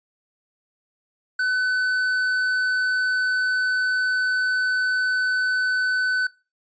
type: tone with tanh clipping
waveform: sine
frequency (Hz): 1507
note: F#6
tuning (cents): +31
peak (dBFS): -21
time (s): 1.39-6.27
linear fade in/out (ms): 5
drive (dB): 7
effects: noise-tail reverb RT60 0.3 s tail -21 dB re dry + resampled to 16000 Hz